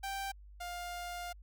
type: tone pair in turn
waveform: sawtooth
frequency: 784 / 704.2 Hz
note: G5 / F5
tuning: 0 / +14 cents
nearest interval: major second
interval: 186 cents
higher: first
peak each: -33 / -36 dBFS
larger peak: first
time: 0.03-0.32 / 0.6-1.33 s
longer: second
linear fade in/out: 10 ms
effects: added 50 Hz sine -51 dBFS peak until 1.42 s